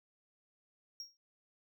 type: tone with exponential decay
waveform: triangle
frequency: 5588 Hz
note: F8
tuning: in tune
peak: -38 dBFS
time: 1-1.17 s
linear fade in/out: 1 ms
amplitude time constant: 36 ms
effects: none

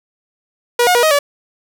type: tone with pitch steps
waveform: sawtooth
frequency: 481.2 / 721 / 480.8 / 628 / 573 Hz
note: B4 / F#5 / B4 / D#5 / D5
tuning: -45 / -45 / -46 / +16 / -43 cents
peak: -6 dBFS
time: 0.79-1.19 s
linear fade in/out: 5 ms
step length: 80 ms
effects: none

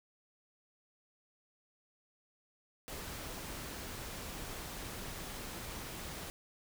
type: noise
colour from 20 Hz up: pink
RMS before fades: -44 dBFS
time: 2.88-6.3 s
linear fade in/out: 0 ms
effects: none

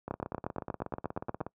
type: two click trains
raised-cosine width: 1 ms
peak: -23 / -18 dBFS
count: 24 / 12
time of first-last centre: 0.08-1.466 / 0.11-1.412 s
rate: 16.6 / 8.45 Hz
effects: noise-tail reverb RT60 0.1 s tail -24 dB re dry + high-pass 80 Hz 12 dB/octave

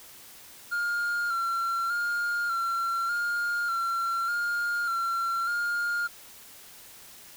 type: tone with vibrato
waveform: triangle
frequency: 1388 Hz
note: F6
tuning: 11 cents flat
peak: -24 dBFS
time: 0.71-6.08 s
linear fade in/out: 20 ms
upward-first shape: square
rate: 0.84 Hz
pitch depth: 31 cents each way
effects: white hiss -49 dBFS RMS until 7.36 s

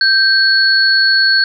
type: tone pair together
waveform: sine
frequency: 1568 / 4384 Hz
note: G6 / C#8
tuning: 0 / -20 cents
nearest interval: octave + tritone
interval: 1780 cents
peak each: -11 dBFS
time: 0.01-1.44 s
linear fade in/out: 2 ms
effects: none

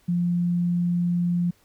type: tone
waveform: sine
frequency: 174.61 Hz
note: F3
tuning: in tune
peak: -20 dBFS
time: 0.08-1.51 s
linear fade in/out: 10 ms
effects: pink hiss -61 dBFS RMS until 1.64 s

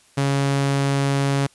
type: tone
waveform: sawtooth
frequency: 138.9 Hz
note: C#3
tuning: 4 cents sharp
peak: -14 dBFS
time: 0.17-1.47 s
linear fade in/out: 10 ms
effects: white hiss -55 dBFS RMS until 1.54 s + resampled to 24000 Hz

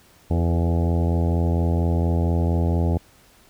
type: harmonic tone with a mistuned harmonic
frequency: 84.3 Hz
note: E2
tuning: 39 cents sharp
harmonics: 1 / 2 / 3 / 4 / 5 / 6 / 7 / 8 / 9 / 10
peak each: -19 / -25 / -29 / -31 / -33 / -35 / -36 / -37 / -38 / -39 dBFS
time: 0.3-2.98 s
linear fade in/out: 10 ms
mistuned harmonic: 5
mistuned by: +26 cents
effects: pink hiss -54 dBFS RMS until 3.49 s

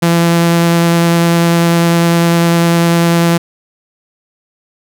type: tone with vibrato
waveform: sawtooth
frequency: 169.3 Hz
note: E3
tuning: 46 cents sharp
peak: -4 dBFS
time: 0.02-3.38 s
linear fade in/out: 10 ms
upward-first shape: sine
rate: 10 Hz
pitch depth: 8 cents each way
effects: none

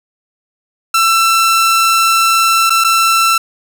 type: tone with dropouts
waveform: sawtooth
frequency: 1339 Hz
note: E6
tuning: 27 cents sharp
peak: -5 dBFS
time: 0.94-3.38 s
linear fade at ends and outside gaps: 5 ms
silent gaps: 2.697-2.703 / 2.84-2.845 s
effects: none

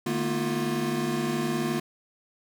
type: tone cluster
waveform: square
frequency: 150.1 / 219.5 / 238.9 / 321.3 / 352.7 Hz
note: D3 / A3 / A#3 / E4 / F4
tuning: +38 / -4 / +43 / -44 / +17 cents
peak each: -34 / -34 / -31 / -40 / -31 dBFS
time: 0.06-1.8 s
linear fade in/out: 5 ms
effects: none

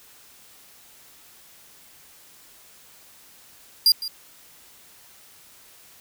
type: tone with echo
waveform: 45% pulse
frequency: 4800 Hz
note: D8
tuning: 37 cents sharp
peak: -12 dBFS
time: 3.86-3.92 s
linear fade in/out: 2 ms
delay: 160 ms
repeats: 1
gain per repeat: -15 dB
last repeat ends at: 4.08 s
effects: white hiss -51 dBFS RMS until 6 s

